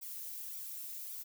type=noise with flanger; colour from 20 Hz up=violet; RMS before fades=-44 dBFS; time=0.01-1.24 s; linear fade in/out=20 ms; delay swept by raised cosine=0.84 to 3.14 ms; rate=1.8 Hz; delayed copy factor=+0.6; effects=none